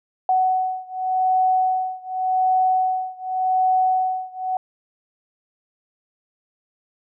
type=beating tone pair; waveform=sine; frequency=746 / 746.87 Hz; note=F#5 / F#5; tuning=+14 / +16 cents; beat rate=0.87 Hz; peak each=-20 / -21 dBFS; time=0.29-4.57 s; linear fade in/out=2 ms; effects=none